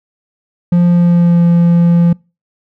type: tone with pitch glide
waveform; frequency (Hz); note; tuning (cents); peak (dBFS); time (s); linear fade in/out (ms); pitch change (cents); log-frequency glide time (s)
triangle; 174.61 to 171.31; F3 to F3; 0 to -33; -4; 0.72-2.13; 5; -33; 0.86-1.44
effects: noise-tail reverb RT60 0.3 s tail -26 dB re dry